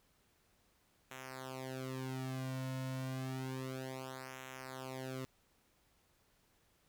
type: tone with flanger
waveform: sawtooth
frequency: 130.8 Hz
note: C3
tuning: in tune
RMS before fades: -43 dBFS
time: 1.11-5.25 s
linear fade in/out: 0 ms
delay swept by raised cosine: 0.21 to 2.51 ms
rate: 0.3 Hz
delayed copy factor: -1
effects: pink hiss -73 dBFS RMS until 6.88 s